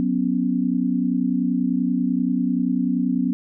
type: chord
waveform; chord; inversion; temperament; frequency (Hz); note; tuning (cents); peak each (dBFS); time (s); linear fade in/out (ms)
sine; F# suspended fourth; none; equal with one note detuned; 184.25 / 246.9 / 277.2; F#3 / B3 / C#4; -7 / 0 / 0; -24 / -21 / -24; 0-3.33; 0
effects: none